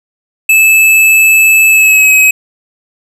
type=tone with pitch glide; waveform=square; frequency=2614 to 2545 Hz; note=E7 to D#7; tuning=-15 to +39 cents; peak=-4 dBFS; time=0.49-2.31 s; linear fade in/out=5 ms; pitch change=-46 cents; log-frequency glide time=1.69-2.11 s; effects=none